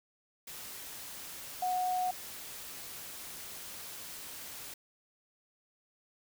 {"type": "tone in noise", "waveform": "sine", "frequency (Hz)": 733, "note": "F#5", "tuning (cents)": -16, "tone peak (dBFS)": -29, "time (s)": [1.62, 2.11], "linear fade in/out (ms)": 5, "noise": "white", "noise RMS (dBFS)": -45, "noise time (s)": [0.47, 4.74], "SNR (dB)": 13, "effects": []}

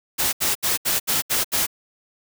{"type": "noise bursts", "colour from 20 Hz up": "white", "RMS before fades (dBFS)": -21, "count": 7, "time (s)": [0.18, 1.668], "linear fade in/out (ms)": 20, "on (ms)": 150, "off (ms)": 73, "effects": []}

